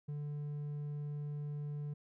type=tone with hard clipping; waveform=sine; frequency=146.83 Hz; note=D3; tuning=in tune; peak=-39 dBFS; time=0.08-1.94 s; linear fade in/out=10 ms; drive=3 dB; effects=none